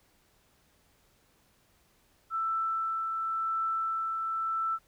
sine tone with tremolo, 1327 Hz, E6, 11 cents sharp, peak -27 dBFS, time 2.3-4.79 s, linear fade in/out 50 ms, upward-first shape triangle, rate 0.93 Hz, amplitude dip 30%, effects pink hiss -67 dBFS RMS until 4.87 s

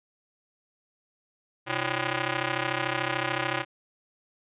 5% pulse ring-modulated tone, 224 Hz, A3, 31 cents sharp, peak -12 dBFS, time 1.66-3.65 s, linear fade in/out 50 ms, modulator 95.2 Hz, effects resampled to 8000 Hz

